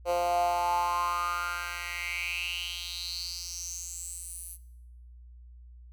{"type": "tone with high-pass filter sweep", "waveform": "10% pulse", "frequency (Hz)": 174.61, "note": "F3", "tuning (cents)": 0, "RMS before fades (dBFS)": -32, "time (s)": [0.05, 4.58], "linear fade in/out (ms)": 50, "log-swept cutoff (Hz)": [550, 11000], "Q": 6.3, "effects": ["noise-tail reverb RT60 0.8 s tail -18 dB re dry", "added 60 Hz sine -47 dBFS peak until 5.92 s"]}